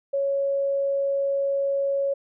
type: tone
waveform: sine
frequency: 554.4 Hz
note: C#5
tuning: in tune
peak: -21 dBFS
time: 0.13-2.14 s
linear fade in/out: 10 ms
effects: none